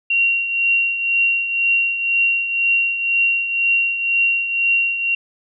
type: tone with tremolo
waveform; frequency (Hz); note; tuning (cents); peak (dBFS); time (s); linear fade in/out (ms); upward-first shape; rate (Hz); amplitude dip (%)
sine; 2752; F7; -26; -12; 0.1-5.15; 5; triangle; 2; 65
effects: none